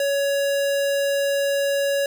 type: tone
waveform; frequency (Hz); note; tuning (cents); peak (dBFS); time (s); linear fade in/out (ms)
square; 560; C#5; +18; -20; 0-2.06; 2
effects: none